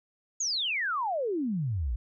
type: exponential sweep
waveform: sine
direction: down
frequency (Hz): 6910 to 51.91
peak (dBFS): -27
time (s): 0.4-1.96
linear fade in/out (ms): 5
effects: none